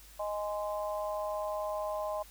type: harmonic tone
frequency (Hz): 207.7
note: G#3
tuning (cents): 0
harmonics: 3 / 4 / 5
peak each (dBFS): -34 / -40 / -39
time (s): 0.19-2.23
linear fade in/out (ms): 10
effects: added 50 Hz sine -55 dBFS peak until 2.3 s + white hiss -56 dBFS RMS until 2.3 s